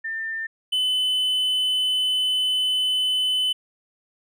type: tone pair in turn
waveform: sine / triangle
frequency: 1796 / 3020 Hz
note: A6 / F#7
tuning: +35 / +35 cents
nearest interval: major sixth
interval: 900 cents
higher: second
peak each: -26 / -18 dBFS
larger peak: second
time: 0.04-0.47 / 0.72-3.53 s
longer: second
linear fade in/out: 10 ms
effects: none